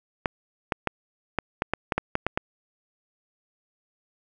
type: clicks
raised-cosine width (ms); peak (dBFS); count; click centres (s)
0.5; -8; 11; 0.258 / 0.722 / 0.873 / 1.387 / 1.621 / 1.736 / 1.922 / 1.98 / 2.154 / 2.266 / 2.375
effects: none